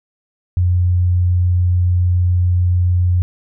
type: tone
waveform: sine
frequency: 89.3 Hz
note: F2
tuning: 39 cents sharp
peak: -11 dBFS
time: 0.57-3.22 s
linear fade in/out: 0 ms
effects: none